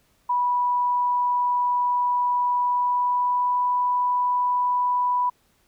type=tone with pitch glide; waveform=sine; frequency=981 to 987.3 Hz; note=B5 to B5; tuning=-12 to -1 cents; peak=-19 dBFS; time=0.29-5.3 s; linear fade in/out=10 ms; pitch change=+11 cents; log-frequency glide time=2.57-3.62 s; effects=pink hiss -64 dBFS RMS until 5.67 s